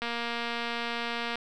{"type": "click train", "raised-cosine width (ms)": 0.3, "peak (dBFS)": -17, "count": 315, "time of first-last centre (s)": [0.02, 1.356], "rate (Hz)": 235, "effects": []}